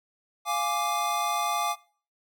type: chord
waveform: square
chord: D diminished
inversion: first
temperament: equal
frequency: 698.5 / 830.6 / 1174.7 Hz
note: F5 / Ab5 / D6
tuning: 0 / 0 / 0 cents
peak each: -32 / -31 / -29 dBFS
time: 0.45-1.76 s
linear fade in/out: 50 ms
effects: noise-tail reverb RT60 0.4 s tail -19 dB re dry